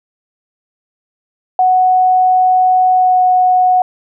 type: tone with pitch glide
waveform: sine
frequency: 740 to 734.9 Hz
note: F#5 to F#5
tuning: 0 to -12 cents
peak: -7 dBFS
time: 1.59-3.82 s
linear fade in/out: 2 ms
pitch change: -12 cents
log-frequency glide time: 2.92-3.22 s
effects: none